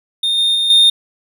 triangle tone with level steps, 3654 Hz, A#7, 35 cents flat, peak -12 / -10 / -12 / -5 dBFS, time 0.23-0.9 s, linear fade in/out 5 ms, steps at 0.38 / 0.55 / 0.7 s, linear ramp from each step 2 ms, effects none

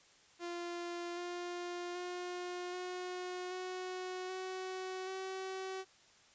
sawtooth tone with pitch steps, 346.7 / 351.9 / 357.3 / 362.7 / 368.2 / 373.7 / 379.4 Hz, F4 / F4 / F4 / F#4 / F#4 / F#4 / F#4, -13 / +13 / +40 / -34 / -8 / +17 / +43 cents, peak -36 dBFS, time 0.39-5.85 s, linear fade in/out 50 ms, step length 780 ms, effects white hiss -64 dBFS RMS until 6.34 s + resampled to 16000 Hz

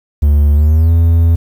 triangle tone with pitch glide, 73 to 83.37 Hz, D2 to E2, -10 to +20 cents, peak -4 dBFS, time 0.22-1.36 s, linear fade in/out 10 ms, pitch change +230 cents, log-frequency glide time 0.54-0.91 s, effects 7-bit

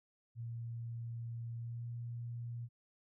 sine tone with pitch glide, 116.6 to 118.5 Hz, A#2 to A#2, +1 to +29 cents, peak -40 dBFS, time 0.35-2.69 s, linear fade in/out 50 ms, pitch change +28 cents, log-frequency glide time 1.57-1.85 s, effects none

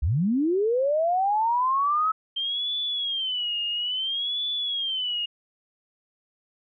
sine linear sweep, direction up, 58.6 to 1300 Hz, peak -20 dBFS, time 0.02-2.12 s, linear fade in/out 10 ms
sine tone with vibrato, 3136 Hz, G7, in tune, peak -25 dBFS, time 2.36-5.26 s, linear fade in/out 10 ms, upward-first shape sine, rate 0.59 Hz, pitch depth 170 cents each way
effects none

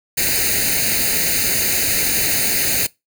white noise with comb filter, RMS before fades -18 dBFS, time 0.17-2.87 s, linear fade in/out 10 ms, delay 0.45 ms, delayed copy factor +0.85, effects noise-tail reverb RT60 0.2 s tail -22 dB re dry

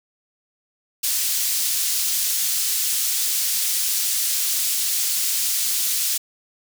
pink high-pass noise, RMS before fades -22 dBFS, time 1.03-6.18 s, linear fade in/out 10 ms, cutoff 5200 Hz, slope 12 dB/octave, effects none

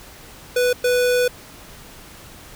square tone bursts at uneven times, 493.9 Hz, B4, in tune, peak -16 dBFS, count 2, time 0.56-0.73 / 0.84-1.28 s, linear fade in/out 5 ms, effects pink hiss -42 dBFS RMS until 2.55 s

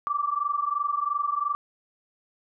sine tone pair together, 1154.1 / 1177 Hz, D6 / D6, -31 / +3 cents, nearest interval unison, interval 34 cents, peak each -27 dBFS, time 0.07-1.55 s, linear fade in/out 0 ms, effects none

